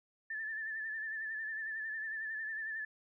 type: tone with vibrato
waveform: sine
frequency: 1760 Hz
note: A6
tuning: in tune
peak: -37 dBFS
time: 0.3-2.85 s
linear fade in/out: 5 ms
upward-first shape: sine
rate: 11 Hz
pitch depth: 49 cents each way
effects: none